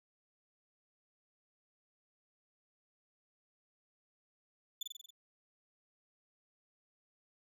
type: tone with echo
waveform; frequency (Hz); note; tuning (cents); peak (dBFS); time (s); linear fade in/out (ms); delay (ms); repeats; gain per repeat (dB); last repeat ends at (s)
35% pulse; 3489; A7; -15; -34; 4.81-4.83; 5; 46; 6; -3; 5.106
effects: none